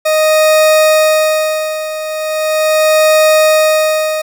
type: tone with tremolo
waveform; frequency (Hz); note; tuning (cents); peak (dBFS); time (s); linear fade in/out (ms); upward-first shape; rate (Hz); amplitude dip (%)
40% pulse; 622.3; D#5; 0; -5; 0.05-4.22; 10; sine; 0.39; 75
effects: 7-bit